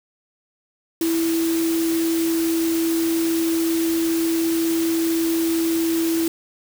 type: tone in noise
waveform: sine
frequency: 329.6 Hz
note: E4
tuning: in tune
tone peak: -18 dBFS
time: 1.01-6.28 s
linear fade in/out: 2 ms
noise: white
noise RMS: -30 dBFS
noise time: 1.01-6.28 s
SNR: +9 dB
effects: none